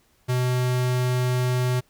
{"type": "tone", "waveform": "square", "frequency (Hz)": 125.6, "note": "B2", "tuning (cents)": 30, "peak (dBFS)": -21, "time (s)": [0.28, 1.81], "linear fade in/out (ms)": 20, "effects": ["pink hiss -63 dBFS RMS until 1.89 s"]}